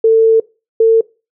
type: tone pair in turn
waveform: sine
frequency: 447.8 / 449.8 Hz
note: A4 / A4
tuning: +30 / +38 cents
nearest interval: unison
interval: 8 cents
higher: second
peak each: -5 dBFS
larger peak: neither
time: 0.04-0.4 / 0.8-1.01 s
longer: first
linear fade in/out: 5 ms
effects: noise-tail reverb RT60 0.3 s tail -22 dB re dry